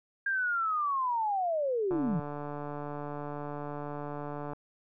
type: linear sweep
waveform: sine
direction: down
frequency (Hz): 1616 to 142.8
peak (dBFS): -27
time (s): 0.26-2.2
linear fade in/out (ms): 5
type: click train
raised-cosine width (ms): 1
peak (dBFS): -25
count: 384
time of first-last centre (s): 1.91-4.533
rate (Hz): 146
effects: none